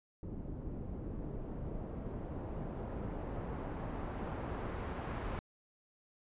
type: noise with low-pass filter sweep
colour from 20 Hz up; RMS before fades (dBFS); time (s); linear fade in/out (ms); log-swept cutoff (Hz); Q
pink; -41; 0.23-5.39; 0; 310 to 1600; 0.71
effects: resampled to 8000 Hz